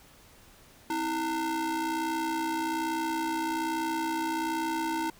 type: ring-modulated tone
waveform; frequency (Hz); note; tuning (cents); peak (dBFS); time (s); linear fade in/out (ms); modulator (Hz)
square; 293.7; D4; 0; -26; 0.9-5.1; 2; 618
effects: pink hiss -56 dBFS RMS until 5.19 s